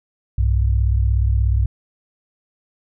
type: tone pair together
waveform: sine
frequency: 62.92 / 99.7 Hz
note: B1 / G2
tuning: +33 / +30 cents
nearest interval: minor sixth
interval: 797 cents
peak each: -15 / -19 dBFS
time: 0.38-1.66 s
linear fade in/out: 5 ms
effects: none